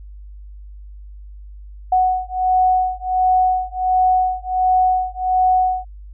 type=beating tone pair; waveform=sine; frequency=740 / 741.4 Hz; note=F#5 / F#5; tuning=0 / +3 cents; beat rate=1.4 Hz; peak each=-17 dBFS; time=1.92-5.85 s; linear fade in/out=5 ms; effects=added 50 Hz sine -34 dBFS peak until 6.13 s